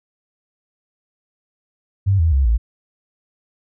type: tone with pitch steps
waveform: sine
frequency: 98 / 81.46 / 67.71 / 56.29 Hz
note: G2 / E2 / C#2 / A1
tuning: 0 / -20 / -40 / +40 cents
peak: -12 dBFS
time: 2.06-2.58 s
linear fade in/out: 20 ms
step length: 130 ms
effects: none